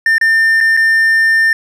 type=tone with dropouts; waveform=triangle; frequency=1800 Hz; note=A6; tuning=39 cents sharp; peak=-6 dBFS; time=0.06-1.53 s; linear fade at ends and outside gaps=2 ms; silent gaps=0.182-0.212 / 0.605-0.609 / 0.768-0.772 s; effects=none